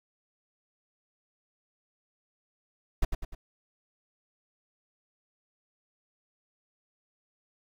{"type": "noise with echo", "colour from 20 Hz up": "brown", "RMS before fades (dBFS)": -23, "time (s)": [3.02, 3.05], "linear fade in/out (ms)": 5, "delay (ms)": 100, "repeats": 3, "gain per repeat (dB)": -6, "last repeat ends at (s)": 3.35, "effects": []}